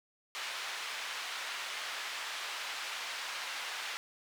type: band-pass noise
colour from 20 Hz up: white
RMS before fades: -40 dBFS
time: 0.35-3.97 s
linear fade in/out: 0 ms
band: 910 to 3400 Hz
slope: 12 dB/octave
effects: none